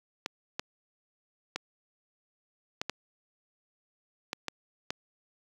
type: clicks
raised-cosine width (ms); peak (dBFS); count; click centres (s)
0.2; -14; 8; 0.261 / 0.595 / 1.56 / 2.815 / 2.896 / 4.331 / 4.483 / 4.905
effects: high-pass 150 Hz 12 dB/octave + 9-bit